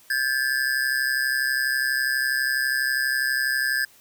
square ring-modulated tone, 1661.2 Hz, G#6, in tune, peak -19 dBFS, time 0.1-3.85 s, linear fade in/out 5 ms, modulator 66.1 Hz, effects white hiss -54 dBFS RMS until 4 s

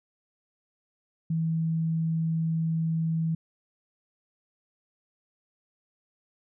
sine tone, 162.4 Hz, E3, 26 cents flat, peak -24 dBFS, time 1.3-3.35 s, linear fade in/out 5 ms, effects none

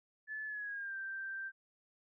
sine tone with pitch glide, 1731 to 1569.1 Hz, A6 to G6, -29 to +1 cents, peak -39 dBFS, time 0.27-1.52 s, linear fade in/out 50 ms, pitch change -170 cents, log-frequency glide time 0.46-0.96 s, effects none

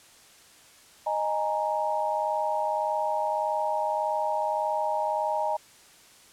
sine chord, D# suspended fourth, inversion none, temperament equal with one note detuned, 618.7 / 830.6 / 932.3 Hz, D#5 / G#5 / A#5, -10 / 0 / 0 cents, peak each -29 dBFS, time 1.06-5.57 s, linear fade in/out 10 ms, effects white hiss -54 dBFS RMS until 6.32 s + low-pass 10000 Hz 12 dB/octave

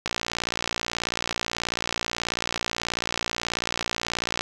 click train, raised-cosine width 0.2 ms, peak -8 dBFS, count 255, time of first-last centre 0.06-4.409 s, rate 58.4 Hz, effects none

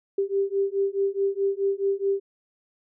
sine beating tone pair, 392 / 396.7 Hz, G4 / G4, 0 / +21 cents, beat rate 4.7 Hz, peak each -25 dBFS, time 0.18-2.2 s, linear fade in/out 5 ms, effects none

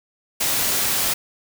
white noise, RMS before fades -21 dBFS, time 0.4-1.14 s, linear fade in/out 10 ms, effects none

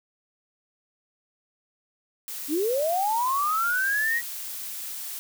blue noise, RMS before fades -35 dBFS, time 2.28-5.19 s, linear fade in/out 0 ms
sine linear sweep, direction up, 269.4 to 1925 Hz, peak -22 dBFS, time 2.48-4.22 s, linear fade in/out 50 ms
effects none

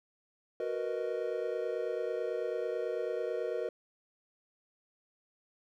triangle chord, B major seventh, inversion second, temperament equal with one note detuned, 370 / 464.8 / 493.9 / 622.3 Hz, F#4 / A#4 / B4 / D#5, 0 / -5 / 0 / 0 cents, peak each -37 / -34 / -36 / -37 dBFS, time 0.6-3.69 s, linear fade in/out 2 ms, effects none

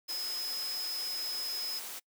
sine tone in noise, 5100 Hz, D#8, 42 cents sharp, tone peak -34 dBFS, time 0.08-1.8 s, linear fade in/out 20 ms, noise white, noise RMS -42 dBFS, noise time 0.08-2 s, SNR +5 dB, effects noise-tail reverb RT60 0.1 s tail -25 dB re dry + high-pass 300 Hz 12 dB/octave

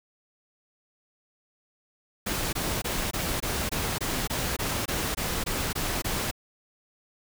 pink noise bursts, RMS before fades -29 dBFS, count 14, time 2.26-6.313 s, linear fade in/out 10 ms, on 270 ms, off 21 ms, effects none

